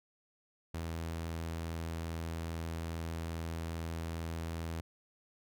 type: tone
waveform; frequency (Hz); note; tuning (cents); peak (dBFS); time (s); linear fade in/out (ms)
sawtooth; 82.41; E2; 0; -33; 0.74-4.81; 5
effects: none